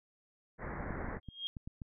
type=low-pass noise; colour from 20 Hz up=pink; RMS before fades=-41 dBFS; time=0.58-1.2 s; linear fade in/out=50 ms; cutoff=2100 Hz; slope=96 dB/octave
type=clicks; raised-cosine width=5 ms; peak=-31 dBFS; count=9; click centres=0.807 / 0.907 / 1.044 / 1.087 / 1.169 / 1.287 / 1.568 / 1.675 / 1.818 s
type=tone with exponential growth; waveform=sine; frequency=3241 Hz; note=G#7; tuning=43 cents flat; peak=-32 dBFS; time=1.23-1.47 s; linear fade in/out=0 ms; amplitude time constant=52 ms
effects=none